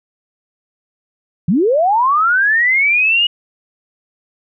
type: linear sweep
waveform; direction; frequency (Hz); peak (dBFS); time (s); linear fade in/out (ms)
sine; up; 146.83 to 2910; -10; 1.48-3.27; 5
effects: none